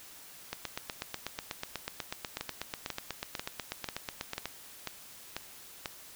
two click trains, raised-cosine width 0.2 ms, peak -17 / -17 dBFS, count 33 / 8, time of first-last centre 0.53-4.456 / 2.41-5.858 s, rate 8.15 / 2.03 Hz, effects white hiss -51 dBFS RMS until 6.15 s

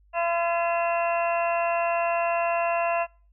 harmonic tone with a mistuned harmonic, 340 Hz, F4, 46 cents flat, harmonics 2 / 3 / 4 / 5 / 6 / 7 / 8, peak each -24 / -29 / -36 / -37 / -41 / -40 / -32 dBFS, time 0.13-3.07 s, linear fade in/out 50 ms, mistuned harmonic 7, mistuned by +89 cents, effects noise-tail reverb RT60 0.4 s tail -26 dB re dry + added 50 Hz sine -56 dBFS peak until 3.32 s

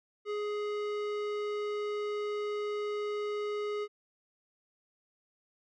sine tone with tanh clipping, 417.1 Hz, G#4, 7 cents sharp, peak -34 dBFS, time 0.25-3.88 s, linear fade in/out 50 ms, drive 17 dB, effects none

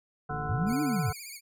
harmonic tone, 147.3 Hz, D3, 6 cents sharp, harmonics 1 / 3 / 5 / 7 / 9 / 10, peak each -36 / -40 / -36 / -42 / -39 / -41 dBFS, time 0.29-1.13 s, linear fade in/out 10 ms
click train, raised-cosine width 3 ms, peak -28 dBFS, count 24, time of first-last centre 0.31-0.726 s, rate 55.3 Hz
sine linear two-way sweep, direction up then down, 82.41 to 309.4 to 83.1 Hz, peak -26 dBFS, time 0.49-1.11 s, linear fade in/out 10 ms, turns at 0.82 s
10% pulse tone with vibrato, 2300 Hz, D7, 37 cents flat, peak -32 dBFS, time 0.66-1.41 s, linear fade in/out 50 ms, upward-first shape sine, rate 15 Hz, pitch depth 100 cents each way
effects none

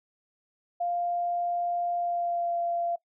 sine tone with pitch glide, 698.5 to 688.5 Hz, F5 to F5, 0 to -25 cents, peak -26 dBFS, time 0.8-2.96 s, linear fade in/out 10 ms, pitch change -25 cents, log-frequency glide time 1.96-2.56 s, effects noise-tail reverb RT60 0.1 s tail -20 dB re dry

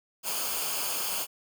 white noise with comb filter, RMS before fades -31 dBFS, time 0.23-1.27 s, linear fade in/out 50 ms, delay 0.52 ms, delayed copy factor -0.65, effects none

